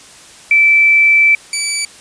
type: tone pair in turn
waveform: sine / 10% pulse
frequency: 2324 / 2307 Hz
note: D7 / D7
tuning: -19 / -31 cents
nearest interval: unison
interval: 12 cents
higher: first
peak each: -6 dBFS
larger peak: neither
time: 0.51-1.35 / 1.53-1.85 s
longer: first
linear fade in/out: 2 ms
effects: white hiss -39 dBFS RMS until 2 s + resampled to 22050 Hz